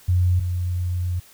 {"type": "tone pair in turn", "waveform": "sine", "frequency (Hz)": [90.1, 89.22], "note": ["F#2", "F2"], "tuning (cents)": [-45, 38], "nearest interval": "unison", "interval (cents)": 17, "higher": "first", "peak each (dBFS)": [-15, -21], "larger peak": "first", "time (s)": [[0.08, 0.4], [0.4, 1.2]], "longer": "second", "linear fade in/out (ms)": 10, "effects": ["white hiss -50 dBFS RMS until 1.33 s"]}